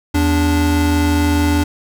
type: tone pair together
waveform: square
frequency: 81.8 / 291.5 Hz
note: E2 / D4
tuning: -13 / -13 cents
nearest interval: octave + minor seventh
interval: 2200 cents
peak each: -16 dBFS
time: 0.14-1.64 s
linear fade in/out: 10 ms
effects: none